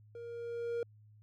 triangle tone with level ramp, 470 Hz, A#4, 14 cents sharp, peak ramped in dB -42 to -30 dBFS, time 0.15-0.83 s, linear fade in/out 2 ms, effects added 106 Hz sine -57 dBFS peak until 1.22 s

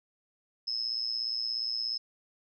sine tone with amplitude modulation, 5180 Hz, E8, 31 cents flat, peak -26 dBFS, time 0.67-1.98 s, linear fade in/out 10 ms, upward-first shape sine, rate 117 Hz, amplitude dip 90%, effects none

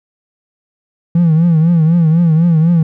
triangle tone with vibrato, 164.81 Hz, E3, in tune, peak -4 dBFS, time 1.15-2.83 s, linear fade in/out 5 ms, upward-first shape triangle, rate 4 Hz, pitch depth 120 cents each way, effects tanh soft clip ceiling -2 dBFS

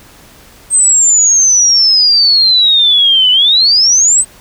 sine exponential two-way sweep, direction down then up, 8390 to 2960 to 8390 Hz, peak -5 dBFS, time 0.7-4.25 s, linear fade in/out 50 ms, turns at 3.31 s, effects pink hiss -40 dBFS RMS until 4.4 s

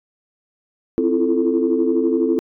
sine chord, F major seventh, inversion second, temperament equal with one note detuned, 261.6 / 329.6 / 341.6 / 440 Hz, C4 / E4 / F4 / A4, 0 / 0 / -38 / 0 cents, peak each -20 dBFS, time 0.98-2.39 s, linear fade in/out 0 ms, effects tanh soft clip ceiling -6 dBFS

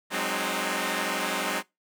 5% pulse chord, Ab dominant seventh, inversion third, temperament equal with one note detuned, 185 / 207.7 / 261.6 / 305.4 Hz, Gb3 / Ab3 / C4 / Eb4, 0 / 0 / 0 / -32 cents, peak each -21 dBFS, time 0.1-1.63 s, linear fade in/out 50 ms, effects noise-tail reverb RT60 0.2 s tail -22 dB re dry

